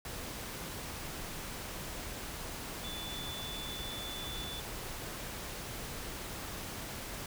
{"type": "tone in noise", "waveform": "sine", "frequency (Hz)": 3480, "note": "A7", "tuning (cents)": -20, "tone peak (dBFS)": -42, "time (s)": [2.84, 4.6], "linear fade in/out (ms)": 2, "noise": "pink", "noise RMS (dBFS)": -42, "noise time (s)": [0.05, 7.26], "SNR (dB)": -3, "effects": []}